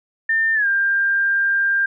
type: tone with pitch glide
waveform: sine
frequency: 1800 to 1594.4 Hz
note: A6 to G6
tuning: +39 to +29 cents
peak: -15 dBFS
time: 0.29-1.86 s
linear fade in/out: 5 ms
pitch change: -210 cents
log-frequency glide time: 0.54-0.67 s
effects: none